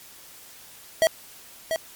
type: tone with echo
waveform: square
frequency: 647 Hz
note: E5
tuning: 32 cents flat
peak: -16 dBFS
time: 1.02-1.07 s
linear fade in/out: 0 ms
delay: 690 ms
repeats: 1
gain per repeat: -7 dB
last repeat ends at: 1.76 s
effects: white hiss -47 dBFS RMS until 1.95 s + MP3 96 kbps